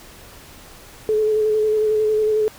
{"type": "tone with vibrato", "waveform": "sine", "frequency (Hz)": 430, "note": "A4", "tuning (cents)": -40, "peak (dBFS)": -15, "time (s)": [1.09, 2.48], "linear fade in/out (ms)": 0, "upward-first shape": "square", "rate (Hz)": 11, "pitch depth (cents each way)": 17, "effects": ["pink hiss -43 dBFS RMS until 2.58 s"]}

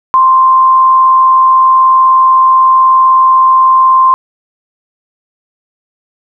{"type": "tone with frequency modulation", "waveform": "sine", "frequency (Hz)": 1046.5, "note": "C6", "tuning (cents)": 0, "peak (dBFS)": -3, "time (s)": [0.14, 4.14], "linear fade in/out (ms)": 0, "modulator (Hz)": 83.9, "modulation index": 0.24, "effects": []}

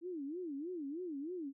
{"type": "tone with vibrato", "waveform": "sine", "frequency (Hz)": 317.5, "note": "D#4", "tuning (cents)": 35, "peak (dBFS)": -39, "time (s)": [0.01, 1.53], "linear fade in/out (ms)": 50, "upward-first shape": "sine", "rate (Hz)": 3.2, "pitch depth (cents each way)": 260, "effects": []}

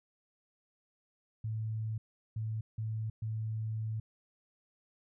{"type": "tone bursts at uneven times", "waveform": "sine", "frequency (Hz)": 110, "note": "A2", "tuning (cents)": 0, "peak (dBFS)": -33, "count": 4, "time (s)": [[1.44, 1.98], [2.36, 2.61], [2.78, 3.1], [3.22, 4]], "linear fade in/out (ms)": 5, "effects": []}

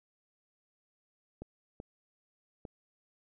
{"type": "clicks", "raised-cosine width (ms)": 2, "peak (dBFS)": -29, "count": 3, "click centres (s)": [1.42, 1.801, 2.652], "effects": []}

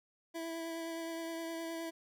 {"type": "tone with vibrato", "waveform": "25% pulse", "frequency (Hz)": 330, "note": "E4", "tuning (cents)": 2, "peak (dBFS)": -35, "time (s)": [0.34, 1.91], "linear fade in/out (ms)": 20, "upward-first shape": "triangle", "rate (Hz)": 9.6, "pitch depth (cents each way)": 18, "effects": []}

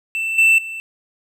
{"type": "tone with level steps", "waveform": "triangle", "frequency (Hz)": 2667, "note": "E7", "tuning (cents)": 20, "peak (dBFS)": [-18, -8, -25], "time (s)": [0.15, 0.8], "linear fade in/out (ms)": 0, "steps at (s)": [0.38, 0.58], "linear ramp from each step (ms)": 5, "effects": []}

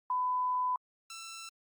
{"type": "tone pair in turn", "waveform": ["sine", "10% pulse"], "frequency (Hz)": [1002, 1337.5], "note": ["B5", "E6"], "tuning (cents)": [25, 25], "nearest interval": "perfect fourth", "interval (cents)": 500, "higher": "second", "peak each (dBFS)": [-28, -35], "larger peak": "first", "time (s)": [[0.1, 0.76], [1.1, 1.49]], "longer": "first", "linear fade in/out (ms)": 2, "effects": ["Opus 32 kbps"]}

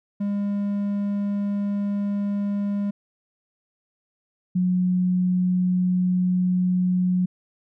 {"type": "tone pair in turn", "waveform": ["triangle", "sine"], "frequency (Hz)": [202.4, 181.75], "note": ["G#3", "F#3"], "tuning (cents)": [-44, -31], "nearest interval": "major second", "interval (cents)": 187, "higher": "first", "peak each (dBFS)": [-20, -18], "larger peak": "second", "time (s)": [[0.2, 2.91], [4.55, 7.26]], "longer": "neither", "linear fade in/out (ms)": 10, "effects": []}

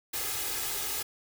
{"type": "noise with comb filter", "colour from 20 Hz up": "white", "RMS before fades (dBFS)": -33, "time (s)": [0.13, 1.03], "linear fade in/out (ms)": 10, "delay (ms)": 2.4, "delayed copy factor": 0.7, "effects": []}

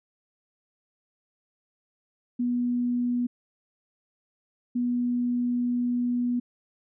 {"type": "tone bursts at uneven times", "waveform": "sine", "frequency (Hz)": 243.8, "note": "B3", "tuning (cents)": -22, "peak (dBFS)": -23, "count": 2, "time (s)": [[2.39, 3.27], [4.75, 6.4]], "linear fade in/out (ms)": 10, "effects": []}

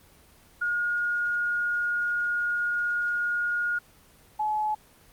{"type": "tone pair in turn", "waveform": "sine", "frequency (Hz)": [1432, 853.6], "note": ["F6", "G#5"], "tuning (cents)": [43, 47], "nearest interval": "major sixth", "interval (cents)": 896, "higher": "first", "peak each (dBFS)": -24, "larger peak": "neither", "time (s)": [[0.61, 3.79], [4.39, 4.75]], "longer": "first", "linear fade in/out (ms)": 10, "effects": ["pink hiss -56 dBFS RMS until 5.12 s", "Opus 24 kbps"]}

